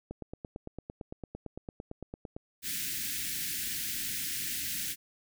click train, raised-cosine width 2 ms, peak -26 dBFS, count 21, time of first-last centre 0.11-2.365 s, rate 8.87 Hz
white band-stop noise, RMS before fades -35 dBFS, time 2.62-4.96 s, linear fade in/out 50 ms, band 330 to 1600 Hz, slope 48 dB/octave
effects none

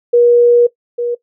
sine tone pair in turn, 479.1 / 479.1 Hz, A#4 / A#4, +47 / +47 cents, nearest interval unison, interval 0 cents, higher neither, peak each -5 / -14 dBFS, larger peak first, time 0.13-0.67 / 0.98-1.15 s, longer first, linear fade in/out 10 ms, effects noise-tail reverb RT60 0.1 s tail -18 dB re dry

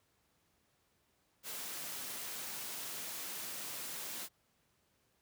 white high-pass noise, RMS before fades -43 dBFS, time 1.43-4.29 s, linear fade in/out 50 ms, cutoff 120 Hz, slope 12 dB/octave, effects pink hiss -75 dBFS RMS until 5.21 s + high-pass 60 Hz 12 dB/octave

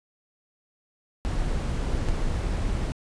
brown noise with dropouts, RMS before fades -26 dBFS, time 1.25-2.92 s, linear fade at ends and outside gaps 0 ms, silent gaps 2.087-2.092 s, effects resampled to 22050 Hz

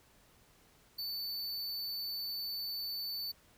square tone with amplitude modulation, 4510 Hz, C#8, 29 cents sharp, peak -35 dBFS, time 0.98-3.32 s, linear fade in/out 10 ms, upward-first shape sine, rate 213 Hz, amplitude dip 50%, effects pink hiss -65 dBFS RMS until 3.57 s

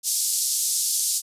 white band-pass noise, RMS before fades -24 dBFS, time 0.03-1.22 s, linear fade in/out 50 ms, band 4800 to 11000 Hz, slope 24 dB/octave, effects resampled to 32000 Hz

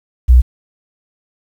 sine tone, 61.74 Hz, B1, in tune, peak -3 dBFS, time 0.28-0.42 s, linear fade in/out 20 ms, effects 7-bit

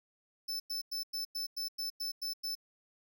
45% pulse tone bursts, 5274 Hz, E8, in tune, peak -35 dBFS, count 10, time 0.48-2.553 s, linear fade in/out 10 ms, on 120 ms, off 97 ms, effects none

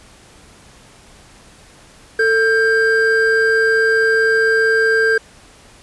triangle tone pair together, 445.6 / 1588.9 Hz, A4 / G6, +22 / +23 cents, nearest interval octave + minor seventh, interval 2201 cents, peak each -13 / -12 dBFS, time 2.19-5.18 s, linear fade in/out 5 ms, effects pink hiss -45 dBFS RMS until 5.82 s + resampled to 24000 Hz

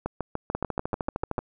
two click trains, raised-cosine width 1 ms, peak -14 / -14 dBFS, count 12 / 10, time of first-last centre 0.55-1.39 / 0.06-1.382 s, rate 13.1 / 6.81 Hz, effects none

